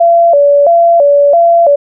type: tone with vibrato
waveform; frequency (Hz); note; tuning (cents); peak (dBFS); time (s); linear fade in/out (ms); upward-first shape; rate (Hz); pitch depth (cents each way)
sine; 624; D#5; +5; -3; 0-1.76; 10; square; 1.5; 150
effects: none